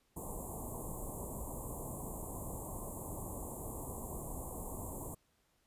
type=band-stop noise; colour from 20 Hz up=pink; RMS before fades=-43 dBFS; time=0.16-5.15 s; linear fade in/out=10 ms; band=1100 to 7100 Hz; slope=96 dB/octave; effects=pink hiss -75 dBFS RMS until 5.66 s + resampled to 32000 Hz